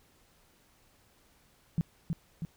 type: tone with echo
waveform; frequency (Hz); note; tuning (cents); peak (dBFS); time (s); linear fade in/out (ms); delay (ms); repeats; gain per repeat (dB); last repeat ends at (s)
sine; 164.81; E3; 0; -24; 1.78-1.81; 0; 320; 2; -4; 2.45
effects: pink hiss -65 dBFS RMS until 2.56 s